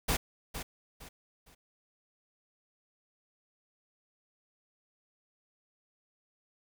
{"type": "noise with echo", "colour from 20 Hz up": "pink", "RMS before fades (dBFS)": -29, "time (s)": [0.08, 0.17], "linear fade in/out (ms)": 10, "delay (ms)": 460, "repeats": 3, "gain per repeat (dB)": -10, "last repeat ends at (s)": 1.55, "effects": []}